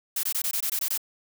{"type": "noise bursts", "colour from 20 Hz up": "blue", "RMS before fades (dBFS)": -27, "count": 9, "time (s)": [0.16, 0.977], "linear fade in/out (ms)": 5, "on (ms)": 73, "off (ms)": 20, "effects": []}